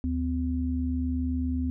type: tone pair together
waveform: sine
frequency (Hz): 75.78 / 254.9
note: D#2 / C4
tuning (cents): -45 / -45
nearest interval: octave + major sixth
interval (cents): 2100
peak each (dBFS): -28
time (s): 0.04-1.7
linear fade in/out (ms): 0
effects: none